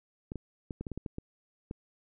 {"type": "clicks", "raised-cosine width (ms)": 3, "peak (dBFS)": -24, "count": 10, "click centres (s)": [0.319, 0.357, 0.708, 0.81, 0.868, 0.917, 0.976, 1.062, 1.184, 1.711], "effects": []}